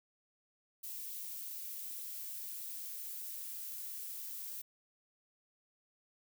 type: noise with high-pass filter sweep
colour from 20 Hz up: violet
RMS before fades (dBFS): -44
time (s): 0.83-4.62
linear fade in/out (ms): 10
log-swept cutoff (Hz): 2100 to 990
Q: 0.98
effects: none